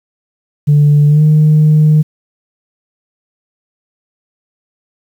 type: tone with pitch glide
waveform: sine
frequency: 146.83 to 153.24 Hz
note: D3 to D#3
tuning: 0 to -26 cents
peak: -3 dBFS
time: 0.67-2.03 s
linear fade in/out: 20 ms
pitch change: +74 cents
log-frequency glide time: 1.08-1.22 s
effects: tanh soft clip ceiling -2 dBFS + 7-bit